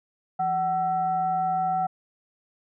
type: tone with frequency modulation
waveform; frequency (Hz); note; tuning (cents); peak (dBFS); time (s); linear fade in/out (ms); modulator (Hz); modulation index
sine; 751; F#5; +26; -22; 0.39-1.87; 10; 581; 0.41
effects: none